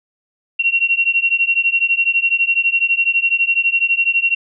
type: beating tone pair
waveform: sine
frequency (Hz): 2734 / 2746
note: F7 / F7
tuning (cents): -37 / -30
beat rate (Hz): 12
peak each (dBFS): -16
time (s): 0.59-4.35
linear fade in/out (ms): 10
effects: none